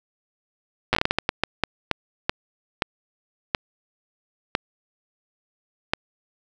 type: slowing click train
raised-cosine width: 0.3 ms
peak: -3 dBFS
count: 18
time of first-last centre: 0.93-5.935 s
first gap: 8 ms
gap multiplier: 1.38
effects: none